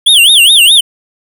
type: tone with vibrato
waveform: square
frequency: 3200 Hz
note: G7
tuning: 35 cents sharp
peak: -3 dBFS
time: 0.06-0.81 s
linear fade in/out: 10 ms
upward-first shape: sine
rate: 4.8 Hz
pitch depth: 270 cents each way
effects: none